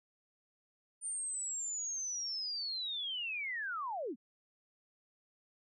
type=linear sweep; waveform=sine; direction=down; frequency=9040 to 196 Hz; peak=-36 dBFS; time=1.01-4.16 s; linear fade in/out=50 ms; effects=none